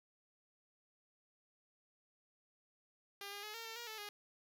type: tone with pitch steps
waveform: 5% pulse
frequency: 401.4 / 406.4 / 424.5 / 457.9 / 450.3 / 473.9 / 436.5 / 413 Hz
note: G4 / G#4 / G#4 / A#4 / A4 / A#4 / A4 / G#4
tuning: +41 / -38 / +38 / -31 / +40 / +28 / -14 / -10 cents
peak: -34 dBFS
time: 3.21-4.09 s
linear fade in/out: 2 ms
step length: 110 ms
effects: none